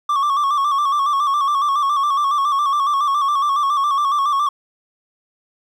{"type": "tone with vibrato", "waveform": "triangle", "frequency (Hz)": 1140, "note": "C#6", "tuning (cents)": 48, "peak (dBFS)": -13, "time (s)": [0.09, 4.49], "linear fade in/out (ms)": 5, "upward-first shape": "square", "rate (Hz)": 7.2, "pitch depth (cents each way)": 58, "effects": ["9-bit"]}